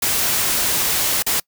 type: noise with dropouts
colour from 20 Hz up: white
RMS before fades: -19 dBFS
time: 0.02-1.4 s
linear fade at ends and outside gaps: 5 ms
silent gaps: 1.225-1.264 s
effects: noise-tail reverb RT60 0.1 s tail -26 dB re dry